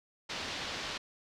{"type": "low-pass noise", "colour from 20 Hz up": "white", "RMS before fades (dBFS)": -39, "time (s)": [0.29, 0.98], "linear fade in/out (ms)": 10, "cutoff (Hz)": 4800, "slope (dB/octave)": 24, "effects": []}